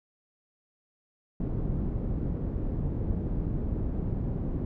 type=low-pass noise; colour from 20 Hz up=pink; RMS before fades=-30 dBFS; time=1.4-4.65 s; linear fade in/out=2 ms; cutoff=280 Hz; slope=12 dB/octave; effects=none